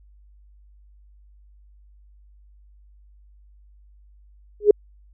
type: tone with exponential growth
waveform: sine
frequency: 415.3 Hz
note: G#4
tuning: in tune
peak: -4 dBFS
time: 4.6-4.71 s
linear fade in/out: 5 ms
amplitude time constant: 22 ms
effects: added 50 Hz sine -49 dBFS peak until 5.13 s